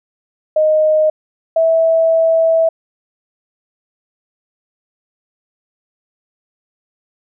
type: tone pair in turn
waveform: sine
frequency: 620 / 653.1 Hz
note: D#5 / E5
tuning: -6 / -16 cents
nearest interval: minor second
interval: 90 cents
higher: second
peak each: -9 dBFS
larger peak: neither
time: 0.56-1.1 / 1.56-2.69 s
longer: second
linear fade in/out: 5 ms
effects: none